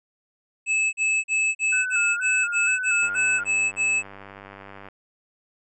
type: tone bursts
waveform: square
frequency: 2606 Hz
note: E7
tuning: 20 cents flat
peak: -20 dBFS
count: 11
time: 0.66-4.03 s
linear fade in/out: 50 ms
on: 270 ms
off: 40 ms
type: tone with vibrato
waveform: sine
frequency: 1460 Hz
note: F#6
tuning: 24 cents flat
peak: -25 dBFS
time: 1.72-3.44 s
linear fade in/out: 10 ms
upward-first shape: square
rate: 2.1 Hz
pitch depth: 52 cents each way
type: click train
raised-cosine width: 0.5 ms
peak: -26 dBFS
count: 184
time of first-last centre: 3.03-4.886 s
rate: 98.6 Hz
effects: resampled to 22050 Hz